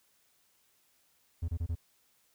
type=tone bursts; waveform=triangle; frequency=83.3 Hz; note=E2; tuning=19 cents sharp; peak=-28 dBFS; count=4; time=1.42-1.754 s; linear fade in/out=10 ms; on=64 ms; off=26 ms; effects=white hiss -70 dBFS RMS until 2.34 s